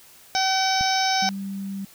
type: harmonic tone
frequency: 763 Hz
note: G5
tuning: 47 cents flat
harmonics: 1 / 2 / 3 / 4 / 5 / 6 / 7 / 8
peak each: -22 / -29 / -30 / -35 / -30 / -34 / -26 / -32 dBFS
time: 0.35-1.29 s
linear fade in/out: 0 ms
type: click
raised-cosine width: 5 ms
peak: -21 dBFS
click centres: 0.81 s
type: tone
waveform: sine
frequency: 196 Hz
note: G3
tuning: in tune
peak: -28 dBFS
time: 1.22-1.85 s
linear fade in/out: 5 ms
effects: white hiss -50 dBFS RMS until 1.94 s